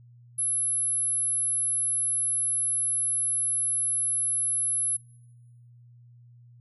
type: tone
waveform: sine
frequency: 11000 Hz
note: F9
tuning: 27 cents flat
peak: -24 dBFS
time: 0.38-4.97 s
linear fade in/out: 10 ms
effects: noise-tail reverb RT60 1.0 s tail -23 dB re dry + added 120 Hz sine -50 dBFS peak until 6.6 s